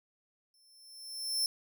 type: tone with exponential growth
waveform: sawtooth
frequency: 5340 Hz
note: E8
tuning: 22 cents sharp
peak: -24 dBFS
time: 0.54-1.46 s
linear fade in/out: 1 ms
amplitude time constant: 200 ms
effects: none